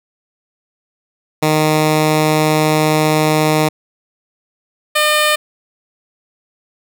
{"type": "tone pair in turn", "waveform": "10% pulse", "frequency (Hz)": [154.6, 605], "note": ["D#3", "D#5"], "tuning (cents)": [-11, -49], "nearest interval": "2 octaves", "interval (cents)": 2362, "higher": "second", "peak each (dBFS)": -3, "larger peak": "neither", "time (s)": [[1.42, 3.69], [4.95, 5.36]], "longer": "first", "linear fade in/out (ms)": 10, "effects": []}